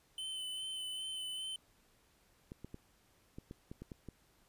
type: tone with vibrato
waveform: square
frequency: 3044 Hz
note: F#7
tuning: 48 cents sharp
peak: -40 dBFS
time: 0.18-1.56 s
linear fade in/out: 2 ms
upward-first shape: sine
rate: 2.5 Hz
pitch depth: 18 cents each way
type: clicks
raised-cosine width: 3 ms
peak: -33 dBFS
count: 9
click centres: 2.519 / 2.646 / 2.744 / 3.385 / 3.511 / 3.715 / 3.82 / 3.918 / 4.087 s
effects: pink hiss -70 dBFS RMS until 4.48 s + resampled to 32000 Hz